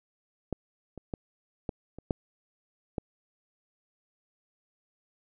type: clicks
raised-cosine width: 2 ms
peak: -17 / -28 / -20 / -18 / -29 / -13 / -17 dBFS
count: 7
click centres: 0.527 / 0.977 / 1.138 / 1.692 / 1.986 / 2.108 / 2.982 s
effects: none

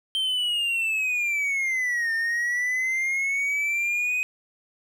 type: linear two-way sweep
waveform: triangle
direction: down then up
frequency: 3136 to 1805 to 2513 Hz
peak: -21 dBFS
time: 0.15-4.23 s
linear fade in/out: 0 ms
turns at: 2.13 s
effects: none

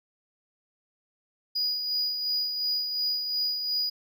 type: tone with tremolo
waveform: triangle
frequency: 4913 Hz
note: D#8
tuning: 23 cents flat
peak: -23 dBFS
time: 1.55-3.9 s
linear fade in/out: 10 ms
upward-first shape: sine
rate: 2.8 Hz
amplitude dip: 45%
effects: none

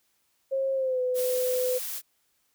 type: tone with pitch glide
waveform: sine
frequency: 537 to 503.9 Hz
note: C5 to B4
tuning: +45 to +35 cents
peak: -24 dBFS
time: 0.51-1.79 s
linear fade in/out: 20 ms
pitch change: -110 cents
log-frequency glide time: 0.74-1.01 s
type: noise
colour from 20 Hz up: blue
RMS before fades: -34 dBFS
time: 1.14-2.02 s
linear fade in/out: 50 ms
effects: white hiss -71 dBFS RMS until 2.54 s

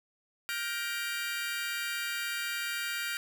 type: chord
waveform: 30% pulse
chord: G minor seventh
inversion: third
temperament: just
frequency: 1411.2 / 1568 / 1881.6 / 2352 Hz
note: F6 / G6 / Bb6 / D7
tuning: +18 / 0 / +16 / +2 cents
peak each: -34 / -37 / -37 / -36 dBFS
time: 0.49-3.17 s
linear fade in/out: 0 ms
effects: none

